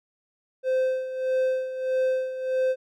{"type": "tone with tremolo", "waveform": "triangle", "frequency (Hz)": 518, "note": "C5", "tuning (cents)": -17, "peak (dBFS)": -18, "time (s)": [0.63, 2.76], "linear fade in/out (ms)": 50, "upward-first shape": "sine", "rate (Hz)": 1.6, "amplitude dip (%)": 70, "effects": []}